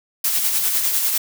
blue noise with tremolo, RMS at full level -18 dBFS, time 0.24-1.18 s, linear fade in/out 5 ms, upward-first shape sine, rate 10 Hz, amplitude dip 40%, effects none

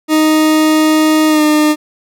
40% pulse tone with pitch glide, 311.1 to 303.5 Hz, D#4 to D#4, 0 to -43 cents, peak -7 dBFS, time 0.08-1.76 s, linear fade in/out 50 ms, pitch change -43 cents, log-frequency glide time 1.28-1.42 s, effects none

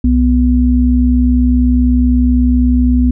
sine tone pair together, 63.98 / 247.9 Hz, C2 / B3, -38 / +7 cents, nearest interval octave + major seventh, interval 2345 cents, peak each -10 dBFS, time 0.04-3.11 s, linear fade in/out 5 ms, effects none

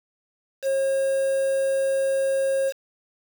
triangle tone with quantisation, 540 Hz, C#5, 45 cents flat, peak -18 dBFS, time 0.62-2.73 s, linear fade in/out 50 ms, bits 6, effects none

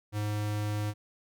square tone, 104.9 Hz, G#2, 18 cents sharp, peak -30 dBFS, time 0.12-0.94 s, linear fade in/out 50 ms, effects none

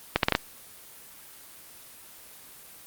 accelerating click train, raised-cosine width 0.3 ms, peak -3 dBFS, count 5, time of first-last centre 0.16-0.351 s, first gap 72 ms, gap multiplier 0.73, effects white hiss -48 dBFS RMS until 2.86 s + Opus 24 kbps

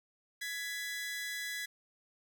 sawtooth tone pair together, 1680.4 / 1990 Hz, G#6 / B6, +20 / +13 cents, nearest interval minor third, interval 293 cents, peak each -37 / -36 dBFS, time 0.41-1.66 s, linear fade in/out 10 ms, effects none

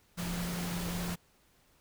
sine tone in noise, 174.61 Hz, F3, in tune, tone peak -35 dBFS, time 0.17-1.16 s, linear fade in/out 20 ms, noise pink, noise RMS -39 dBFS, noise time 0.17-1.16 s, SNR +1 dB, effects pink hiss -67 dBFS RMS until 1.8 s

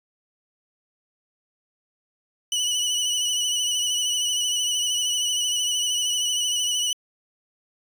25% pulse tone with vibrato, 2960 Hz, F#7, in tune, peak -18 dBFS, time 2.52-6.93 s, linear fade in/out 2 ms, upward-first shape sine, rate 13 Hz, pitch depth 35 cents each way, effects resampled to 32000 Hz

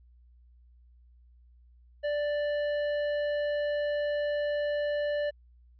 sine tone with tanh clipping, 587.3 Hz, D5, in tune, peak -29 dBFS, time 2.03-5.31 s, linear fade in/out 20 ms, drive 12 dB, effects added 60 Hz sine -55 dBFS peak until 5.79 s + resampled to 11025 Hz

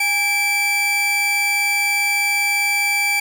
40% pulse tone pair together, 819.6 / 2329 Hz, G#5 / D7, -23 / -15 cents, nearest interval octave + tritone, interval 1808 cents, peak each -25 / -16 dBFS, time 0-3.2 s, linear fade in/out 5 ms, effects none

